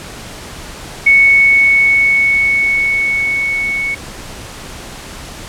sine tone with level ramp, 2215 Hz, C#7, 2 cents flat, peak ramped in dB -4 to -15 dBFS, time 1.06-3.95 s, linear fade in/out 10 ms, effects pink hiss -30 dBFS RMS until 5.48 s + low-pass 10000 Hz 12 dB/octave

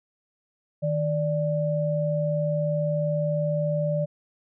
sine tone pair together, 155.7 / 587.3 Hz, D#3 / D5, +2 / 0 cents, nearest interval octave + major seventh, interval 2298 cents, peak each -25 dBFS, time 0.82-4.06 s, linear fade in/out 20 ms, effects none

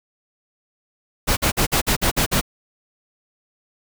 pink noise bursts, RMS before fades -18 dBFS, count 8, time 1.27-2.413 s, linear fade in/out 20 ms, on 100 ms, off 49 ms, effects none

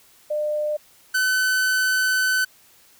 sine / 45% pulse tone pair in turn, 601 / 1514.4 Hz, D5 / F#6, +40 / +40 cents, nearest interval octave + major third, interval 1600 cents, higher second, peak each -21 / -18 dBFS, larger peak second, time 0.3-0.77 / 1.14-2.45 s, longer second, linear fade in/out 10 ms, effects white hiss -54 dBFS RMS until 2.99 s

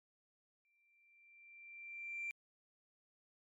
sine tone with exponential growth, 2358 Hz, D7, 6 cents sharp, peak -37 dBFS, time 0.65-2.31 s, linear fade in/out 0 ms, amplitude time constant 360 ms, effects tanh soft clip ceiling -36 dBFS + MP3 96 kbps

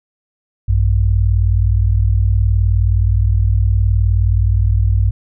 sine tone pair together, 57.62 / 96.9 Hz, A#1 / G2, -19 / -20 cents, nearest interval major sixth, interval 899 cents, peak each -13 dBFS, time 0.68-5.11 s, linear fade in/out 10 ms, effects none

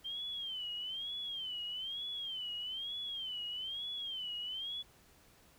sine tone with vibrato, 3136 Hz, G7, in tune, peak -38 dBFS, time 0.04-4.83 s, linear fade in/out 20 ms, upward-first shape sine, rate 1.1 Hz, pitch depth 140 cents each way, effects pink hiss -64 dBFS RMS until 5.58 s

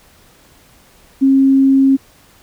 sine tone, 270 Hz, C#4, 45 cents flat, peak -7 dBFS, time 1.21-1.97 s, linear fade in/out 20 ms, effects pink hiss -48 dBFS RMS until 2.42 s

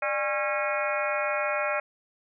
harmonic tone with a mistuned harmonic, 273.2 Hz, C#4, 25 cents flat, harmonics 2 / 3 / 4 / 5 / 6 / 7 / 8 / 9, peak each -29 / -35 / -36 / -32 / -36 / -37 / -35 / -34 dBFS, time 0.02-1.8 s, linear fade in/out 5 ms, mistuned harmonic 2, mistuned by +150 cents, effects none

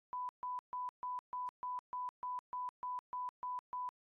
sine tone bursts, 996 Hz, B5, 14 cents sharp, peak -38 dBFS, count 13, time 0.13-3.89 s, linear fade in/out 0 ms, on 160 ms, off 140 ms, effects AAC 32 kbps

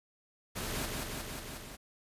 pink noise with echo, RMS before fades -37 dBFS, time 0.55-0.87 s, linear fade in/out 20 ms, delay 180 ms, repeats 5, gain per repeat -2 dB, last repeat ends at 1.77 s, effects resampled to 32000 Hz

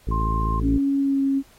harmonic tone, 55 Hz, A1, in tune, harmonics 1 / 2 / 3 / 4 / 5 / 6 / 7 / 8, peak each -22 / -28 / -32 / -34 / -36 / -38 / -39 / -40 dBFS, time 0.07-0.78 s, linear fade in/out 5 ms
sine tone, 1055 Hz, C6, 14 cents sharp, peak -25 dBFS, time 0.11-0.6 s, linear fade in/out 10 ms
sine tone with pitch glide, 277.2 to 273.1 Hz, C#4 to C#4, 0 to -26 cents, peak -18 dBFS, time 0.61-1.43 s, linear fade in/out 50 ms, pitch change -26 cents, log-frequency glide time 0.98-1.23 s
effects pink hiss -55 dBFS RMS until 1.58 s + AAC 48 kbps

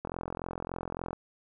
click train, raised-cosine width 1 ms, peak -21 dBFS, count 48, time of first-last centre 0.05-1.13 s, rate 43.5 Hz, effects none

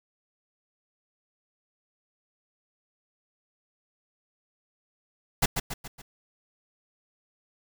pink noise with echo, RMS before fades -21 dBFS, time 5.42-5.46 s, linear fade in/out 10 ms, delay 140 ms, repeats 4, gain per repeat -6 dB, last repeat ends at 6.02 s, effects none

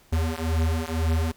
square beating tone pair, 79.8 / 81.8 Hz, D#2 / E2, +44 / -13 cents, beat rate 2 Hz, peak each -26 / -26 dBFS, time 0.12-1.32 s, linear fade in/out 10 ms, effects pink hiss -57 dBFS RMS until 1.36 s

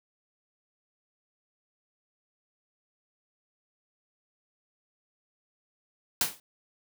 white noise with exponential decay, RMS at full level -22 dBFS, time 6.21-6.4 s, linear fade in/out 2 ms, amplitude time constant 41 ms, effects high-pass 60 Hz 12 dB/octave

